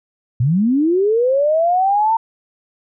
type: linear sweep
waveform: sine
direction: up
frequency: 111.3 to 915 Hz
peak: -12 dBFS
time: 0.4-2.17 s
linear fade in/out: 5 ms
effects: none